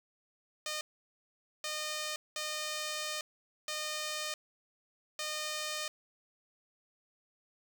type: tone bursts at uneven times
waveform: 5% pulse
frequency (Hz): 611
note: D#5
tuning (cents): -32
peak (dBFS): -24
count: 5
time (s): 0.66-0.81 / 1.64-2.16 / 2.36-3.21 / 3.68-4.34 / 5.19-5.88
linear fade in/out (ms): 2
effects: none